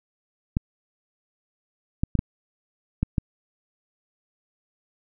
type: clicks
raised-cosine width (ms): 5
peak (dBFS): -9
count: 6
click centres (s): 0.569 / 2.035 / 2.153 / 2.191 / 3.03 / 3.182
effects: none